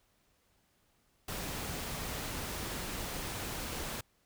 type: noise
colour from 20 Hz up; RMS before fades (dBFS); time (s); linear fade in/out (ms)
pink; -39; 1.28-4.01; 5
effects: pink hiss -72 dBFS RMS until 4.25 s